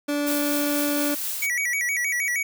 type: tone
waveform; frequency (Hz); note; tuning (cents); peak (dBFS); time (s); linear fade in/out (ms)
30% pulse; 290.3; D4; -20; -20; 0.08-1.15; 10
type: noise with tremolo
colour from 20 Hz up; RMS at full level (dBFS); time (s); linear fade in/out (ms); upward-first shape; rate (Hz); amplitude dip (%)
blue; -28; 0.26-1.47; 20; sine; 4.2; 25
type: tone with vibrato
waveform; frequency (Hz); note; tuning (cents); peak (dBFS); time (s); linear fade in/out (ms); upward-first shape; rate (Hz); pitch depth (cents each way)
square; 2093; C7; 0; -23; 1.42-2.43; 5; square; 6.4; 130
effects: none